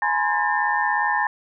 sine tone cluster, 839 / 964 / 1041 / 1635 / 1798 Hz, G#5 / B5 / C6 / G#6 / A6, +17 / -42 / -9 / -28 / +37 cents, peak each -23 / -27 / -27 / -30 / -23 dBFS, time 0.02-1.27 s, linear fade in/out 2 ms, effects none

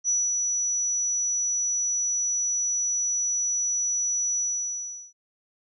sine tone with ADSR envelope, 5900 Hz, F#8, 6 cents flat, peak -20 dBFS, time 0.04-5.13 s, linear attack 46 ms, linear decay 220 ms, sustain -3 dB, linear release 740 ms, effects none

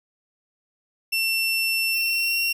30% pulse tone with pitch glide, 2700 to 2738 Hz, E7 to F7, +41 to -35 cents, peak -18 dBFS, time 1.12-2.53 s, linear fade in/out 10 ms, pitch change +24 cents, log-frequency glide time 1.91-2.4 s, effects none

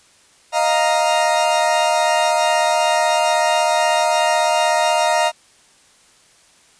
40% pulse chord, Eb suspended second, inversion none, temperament equal, 622.3 / 698.5 / 932.3 Hz, Eb5 / F5 / Bb5, 0 / 0 / 0 cents, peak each -18 dBFS, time 0.52-5.32 s, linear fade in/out 50 ms, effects white hiss -52 dBFS RMS until 6.79 s + resampled to 22050 Hz

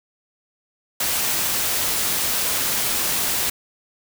white noise, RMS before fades -22 dBFS, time 1-3.5 s, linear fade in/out 5 ms, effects none

